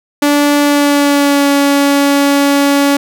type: tone with pitch glide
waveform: sawtooth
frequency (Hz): 290 to 282.2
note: D4 to C#4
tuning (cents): -22 to +31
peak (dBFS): -4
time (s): 0.22-2.97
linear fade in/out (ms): 5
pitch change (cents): -47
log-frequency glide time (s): 0.6-1.49
effects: none